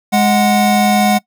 square tone pair together, 207.7 / 737.4 Hz, G#3 / F#5, 0 / -6 cents, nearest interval octave + minor seventh, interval 2194 cents, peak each -13 dBFS, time 0.12-1.19 s, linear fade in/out 20 ms, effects noise-tail reverb RT60 0.1 s tail -22 dB re dry

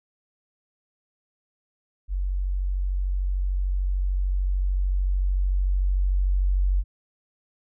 sine tone with level ramp, 46.71 Hz, F#1, 17 cents sharp, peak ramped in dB -23 to -18 dBFS, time 2.08-6.84 s, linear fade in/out 50 ms, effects none

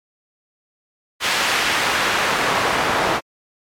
pink noise with band-pass filter sweep, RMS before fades -19 dBFS, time 1.2-3.21 s, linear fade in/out 50 ms, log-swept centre 2400 to 910 Hz, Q 0.72, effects MP3 96 kbps

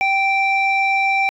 sine tone pair together, 780.5 / 2349 Hz, G5 / D7, -8 / 0 cents, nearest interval octave + perfect fifth, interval 1908 cents, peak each -16 / -15 dBFS, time 0.01-1.29 s, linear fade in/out 0 ms, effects tanh soft clip ceiling -11 dBFS

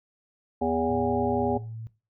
harmonic tone, 81.6 Hz, E2, 17 cents flat, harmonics 1 / 3 / 5 / 7 / 9 / 10, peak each -37 / -28 / -29 / -31 / -31 / -30 dBFS, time 0.61-1.58 s, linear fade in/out 10 ms
sine tone, 112.3 Hz, A2, 36 cents sharp, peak -35 dBFS, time 0.89-1.87 s, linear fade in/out 0 ms
effects noise-tail reverb RT60 0.3 s tail -18 dB re dry

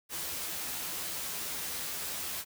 white noise with comb filter, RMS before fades -37 dBFS, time 0.09-2.45 s, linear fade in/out 50 ms, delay 12 ms, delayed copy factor +0.55, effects none

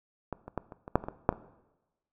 clicks, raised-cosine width 1 ms, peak -19 / -27 / -17 / -29 / -26 / -7 / -25 / -21 / -7 / -24 dBFS, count 10, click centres 0.327 / 0.48 / 0.577 / 0.722 / 0.879 / 0.956 / 1.039 / 1.085 / 1.291 / 1.326 s, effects noise-tail reverb RT60 1.0 s tail -18 dB re dry

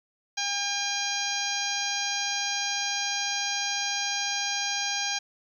harmonic tone, 806 Hz, G5, 48 cents sharp, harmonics 1 / 2 / 3 / 4 / 5 / 6 / 7 / 8, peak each -35 / -35 / -35 / -35 / -35 / -35 / -35 / -35 dBFS, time 0.37-5.19 s, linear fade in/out 10 ms, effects 10-bit

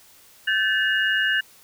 sine tone cluster, 1539 / 1741 / 2864 Hz, G6 / A6 / F7, -32 / -19 / +43 cents, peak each -23 / -22 / -25 dBFS, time 0.47-1.41 s, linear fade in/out 10 ms, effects white hiss -52 dBFS RMS until 1.63 s

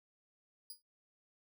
10% pulse tone with exponential decay, 4900 Hz, D#8, 27 cents flat, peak -38 dBFS, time 0.7-0.82 s, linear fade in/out 2 ms, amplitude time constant 24 ms, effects noise-tail reverb RT60 0.1 s tail -17 dB re dry

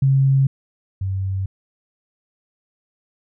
sine tone pair in turn, 135.5 / 95.81 Hz, C#3 / G2, -39 / -39 cents, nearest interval tritone, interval 600 cents, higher first, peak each -12 / -20 dBFS, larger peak first, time 0.02-0.47 / 1.01-1.46 s, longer neither, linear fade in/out 5 ms, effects none

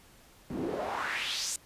pink noise with band-pass filter sweep, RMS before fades -34 dBFS, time 0.5-1.56 s, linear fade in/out 2 ms, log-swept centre 210 to 8100 Hz, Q 2.7, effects pink hiss -58 dBFS RMS until 1.65 s + resampled to 32000 Hz

